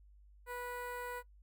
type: tone with notch filter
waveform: 15% pulse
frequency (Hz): 490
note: B4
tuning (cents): -14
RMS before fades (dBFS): -43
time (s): 0.46-1.23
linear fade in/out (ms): 50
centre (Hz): 5400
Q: 0.68
effects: noise-tail reverb RT60 0.1 s tail -19 dB re dry + added 50 Hz sine -58 dBFS peak until 1.42 s